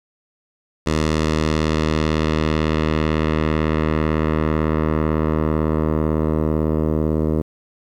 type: tone with low-pass filter sweep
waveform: 10% pulse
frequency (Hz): 78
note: D#2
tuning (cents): +5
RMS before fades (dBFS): -19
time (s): 0.86-7.42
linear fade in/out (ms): 10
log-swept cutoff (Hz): 7000 to 570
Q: 0.9
effects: 8-bit